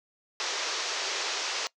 white band-pass noise, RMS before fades -32 dBFS, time 0.4-1.67 s, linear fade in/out 0 ms, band 350 to 6400 Hz, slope 48 dB/octave, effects noise-tail reverb RT60 0.1 s tail -21 dB re dry

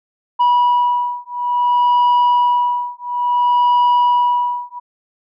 sine beating tone pair, 974 / 974.58 Hz, B5 / B5, -24 / -23 cents, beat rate 0.58 Hz, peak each -13 dBFS, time 0.39-4.8 s, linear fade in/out 20 ms, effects tanh soft clip ceiling -9 dBFS

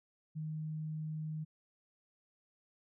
sine tone, 155.56 Hz, D#3, in tune, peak -37 dBFS, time 0.35-1.45 s, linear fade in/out 20 ms, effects none

